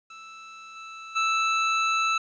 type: tone with level steps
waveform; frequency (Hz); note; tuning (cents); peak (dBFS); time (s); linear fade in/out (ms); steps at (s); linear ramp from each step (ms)
25% pulse; 1318.5; E6; 0; -38 / -35 / -18; 0.1-2.18; 5; 0.75 / 1.15; 20
effects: resampled to 16000 Hz + 10-bit